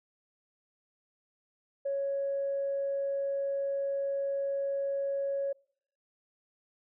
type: tone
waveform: sine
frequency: 554.4 Hz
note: C#5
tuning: in tune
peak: -28 dBFS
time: 1.85-5.53 s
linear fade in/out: 10 ms
effects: noise-tail reverb RT60 0.6 s tail -26 dB re dry + tanh soft clip ceiling -24 dBFS